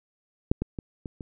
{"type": "clicks", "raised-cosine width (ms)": 3, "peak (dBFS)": [-7, -14, -20, -22, -25], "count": 5, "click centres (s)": [0.515, 0.62, 0.788, 1.058, 1.208], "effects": []}